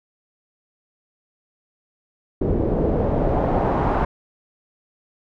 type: noise with low-pass filter sweep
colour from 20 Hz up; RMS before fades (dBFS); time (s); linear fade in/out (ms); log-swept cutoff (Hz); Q
pink; -20; 2.41-4.05; 5; 390 to 1000; 1.8
effects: none